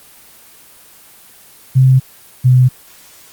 sine tone pair in turn, 130.81 / 127.01 Hz, C3 / B2, 0 / +49 cents, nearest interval minor second, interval 51 cents, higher first, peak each -5 dBFS, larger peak neither, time 1.75-2 / 2.44-2.69 s, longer neither, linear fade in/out 20 ms, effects white hiss -42 dBFS RMS until 3.32 s + Opus 24 kbps

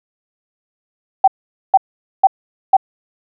sine tone bursts, 771 Hz, G5, 29 cents flat, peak -4 dBFS, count 4, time 1.24-2.768 s, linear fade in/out 5 ms, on 37 ms, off 460 ms, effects none

